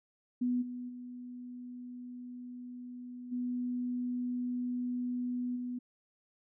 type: tone with level steps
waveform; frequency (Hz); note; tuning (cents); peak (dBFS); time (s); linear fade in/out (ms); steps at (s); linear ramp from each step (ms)
sine; 246.9; B3; 0; -28 / -38 / -42 / -32 / -35; 0.41-5.79; 10; 0.61 / 0.88 / 3.31 / 5.55; 20
effects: none